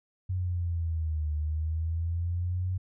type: exponential two-way sweep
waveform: sine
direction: down then up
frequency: 93 to 75.2 to 93 Hz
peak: -27 dBFS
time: 0.29-2.78 s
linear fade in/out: 10 ms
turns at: 1.32 s
effects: none